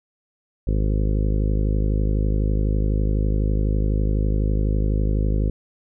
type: harmonic tone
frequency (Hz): 52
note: G#1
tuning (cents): +3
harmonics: 1 / 2 / 3 / 4 / 5 / 6 / 7 / 8 / 9 / 10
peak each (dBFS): -19 / -25 / -29 / -31 / -33 / -35 / -36 / -37 / -38 / -39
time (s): 0.67-5.5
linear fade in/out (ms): 5
effects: none